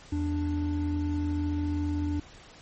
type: tone pair together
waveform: triangle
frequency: 82.5 / 294 Hz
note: E2 / D4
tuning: +2 / +2 cents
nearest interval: octave + minor seventh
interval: 2200 cents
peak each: -27 dBFS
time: 0.12-2.2 s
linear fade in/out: 5 ms
effects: pink hiss -51 dBFS RMS until 2.61 s + MP3 32 kbps